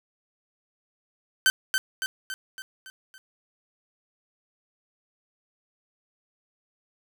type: tone with echo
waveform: sawtooth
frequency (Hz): 1540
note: G6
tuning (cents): -31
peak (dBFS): -13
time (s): 1.46-1.5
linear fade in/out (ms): 0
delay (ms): 280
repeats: 6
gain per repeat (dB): -5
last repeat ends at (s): 3.18
effects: none